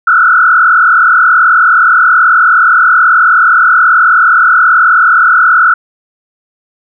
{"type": "tone with frequency modulation", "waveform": "sine", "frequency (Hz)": 1396.9, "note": "F6", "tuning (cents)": 0, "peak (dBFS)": -3, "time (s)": [0.07, 5.74], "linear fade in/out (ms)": 5, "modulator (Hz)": 38.8, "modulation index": 2.4, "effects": []}